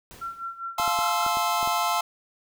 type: noise with exponential decay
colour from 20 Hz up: pink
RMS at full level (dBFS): -44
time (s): 0.11-0.8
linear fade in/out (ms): 0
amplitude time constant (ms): 150
type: tone with tremolo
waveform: sine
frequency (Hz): 1360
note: F6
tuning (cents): -46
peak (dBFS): -29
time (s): 0.21-1.29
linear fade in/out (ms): 10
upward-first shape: sine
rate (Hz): 5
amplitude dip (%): 80
type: chord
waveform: square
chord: F major seventh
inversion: none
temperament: equal with one note detuned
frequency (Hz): 698.5 / 864.4 / 1046.5 / 1318.5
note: F5 / A5 / C6 / E6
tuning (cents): 0 / -31 / 0 / 0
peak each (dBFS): -29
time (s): 0.78-2.01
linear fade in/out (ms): 5
type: clicks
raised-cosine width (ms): 2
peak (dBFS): -26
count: 7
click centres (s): 0.798 / 0.878 / 0.989 / 1.264 / 1.371 / 1.629 / 1.675
effects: none